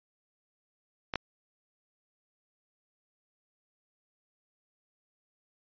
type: clicks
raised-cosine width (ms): 0.3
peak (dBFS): -16 / -13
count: 2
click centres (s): 1.138 / 1.157
effects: resampled to 11025 Hz